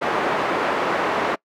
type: band-pass noise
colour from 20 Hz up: pink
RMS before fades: -22 dBFS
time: 0.01-1.36 s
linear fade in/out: 20 ms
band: 390 to 1600 Hz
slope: 12 dB/octave
effects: noise-tail reverb RT60 0.1 s tail -23 dB re dry